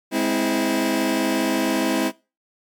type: chord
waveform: sawtooth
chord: Ab augmented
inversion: none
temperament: just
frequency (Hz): 207.7 / 259.6 / 324.5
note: Ab3 / C4 / E4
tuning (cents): 0 / -13 / -27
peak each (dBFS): -22 / -19 / -18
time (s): 0.11-2.12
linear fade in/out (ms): 50
effects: noise-tail reverb RT60 0.3 s tail -22 dB re dry + MP3 96 kbps